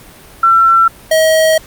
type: tone pair in turn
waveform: sine / square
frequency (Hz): 1348 / 636.2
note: E6 / D#5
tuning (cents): +38 / +38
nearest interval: octave + minor second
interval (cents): 1300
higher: first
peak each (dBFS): -5 / -8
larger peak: first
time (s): 0.43-0.88 / 1.11-1.58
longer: second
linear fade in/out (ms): 5
effects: pink hiss -38 dBFS RMS until 1.66 s + Opus 48 kbps